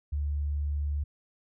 sine tone, 72.8 Hz, D2, 15 cents flat, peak -27 dBFS, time 0.12-1.04 s, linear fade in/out 10 ms, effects none

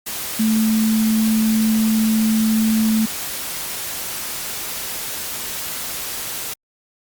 sine tone in noise, 220 Hz, A3, in tune, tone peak -14 dBFS, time 0.39-3.06 s, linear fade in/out 10 ms, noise white, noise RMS -27 dBFS, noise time 0.06-6.54 s, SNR +10 dB, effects Opus 48 kbps

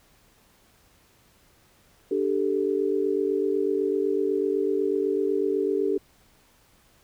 sine chord, D suspended fourth, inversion none, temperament equal, 293.7 / 392 / 440 Hz, D4 / G4 / A4, 0 / 0 / 0 cents, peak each -29 / -24 / -27 dBFS, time 2.11-5.98 s, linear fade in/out 5 ms, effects pink hiss -60 dBFS RMS until 7.03 s

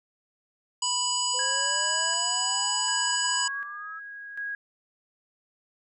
harmonic tone, 986 Hz, B5, 3 cents flat, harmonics 1 / 3 / 5 / 7 / 8, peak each -31 / -31 / -31 / -31 / -31 dBFS, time 0.82-3.48 s, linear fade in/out 5 ms
sine exponential sweep, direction up, 501 to 1318.5 Hz, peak -38 dBFS, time 1.33-4 s, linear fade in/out 20 ms
sine tone with tremolo, 1648 Hz, G#6, 14 cents flat, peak -30 dBFS, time 1.39-4.55 s, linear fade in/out 2 ms, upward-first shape square, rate 0.67 Hz, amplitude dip 60%
effects none

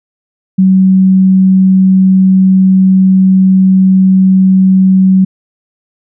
sine tone, 188.9 Hz, F#3, 36 cents sharp, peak -3 dBFS, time 0.58-5.25 s, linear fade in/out 10 ms, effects none

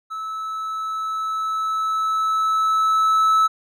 triangle tone with level ramp, 1304 Hz, E6, 19 cents flat, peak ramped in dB -25 to -11 dBFS, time 0.1-3.48 s, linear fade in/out 20 ms, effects none

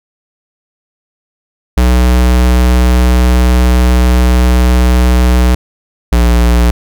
square tone pair in turn, 61.74 / 59.38 Hz, B1 / A#1, 0 / +33 cents, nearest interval minor second, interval 67 cents, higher first, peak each -6 dBFS, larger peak neither, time 1.77-5.55 / 6.12-6.71 s, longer first, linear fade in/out 5 ms, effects none

